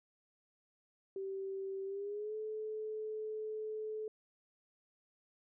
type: tone with pitch glide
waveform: sine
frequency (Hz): 387.4 to 432.3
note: G4 to A4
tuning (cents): -20 to -31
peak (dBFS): -38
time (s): 1.16-4.08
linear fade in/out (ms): 2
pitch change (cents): +189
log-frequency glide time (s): 1.85-2.35
effects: none